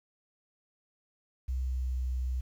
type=tone with pitch glide; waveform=sine; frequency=64.1 to 63.29 Hz; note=C2 to B1; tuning=-35 to +43 cents; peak=-29 dBFS; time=1.48-2.41 s; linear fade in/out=10 ms; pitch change=-22 cents; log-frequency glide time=1.59-2.03 s; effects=10-bit